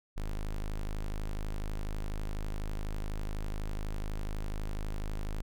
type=tone; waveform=square; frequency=26.03 Hz; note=G#0; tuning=5 cents sharp; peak=-33 dBFS; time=0.16-5.42 s; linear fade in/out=10 ms; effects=none